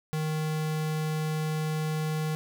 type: tone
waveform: square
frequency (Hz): 155.56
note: D#3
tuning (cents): 0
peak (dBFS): -28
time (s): 0.13-2.35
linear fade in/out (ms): 0
effects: none